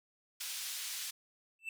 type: band-pass noise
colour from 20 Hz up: pink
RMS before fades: -41 dBFS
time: 0.4-1.11 s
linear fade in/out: 10 ms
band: 3100 to 15000 Hz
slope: 12 dB/octave
type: tone with exponential growth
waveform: triangle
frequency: 2658 Hz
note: E7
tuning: 14 cents sharp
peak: -32 dBFS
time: 1.59-1.69 s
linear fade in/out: 2 ms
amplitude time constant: 20 ms
effects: none